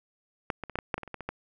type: clicks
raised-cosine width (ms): 0.5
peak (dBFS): -13 / -20 / -25 / -16 / -15 / -12 / -20 / -24 / -29 / -21 / -23 / -17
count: 12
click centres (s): 0.502 / 0.637 / 0.697 / 0.756 / 0.788 / 0.942 / 0.98 / 1.033 / 1.077 / 1.143 / 1.207 / 1.29
effects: none